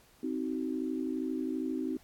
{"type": "chord", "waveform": "sine", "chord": "C diminished", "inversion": "none", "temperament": "just", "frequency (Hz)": [261.6, 314, 376.7], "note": ["C4", "Eb4", "Gb4"], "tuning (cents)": [0, 16, 31], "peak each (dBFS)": [-34, -35, -39], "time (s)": [0.23, 1.97], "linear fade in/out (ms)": 5, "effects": ["pink hiss -62 dBFS RMS until 2.03 s", "AAC 64 kbps"]}